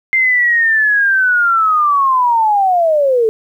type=linear sweep; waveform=sine; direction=down; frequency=2100 to 429.4 Hz; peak=-9 dBFS; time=0.13-3.29 s; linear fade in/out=0 ms; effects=8-bit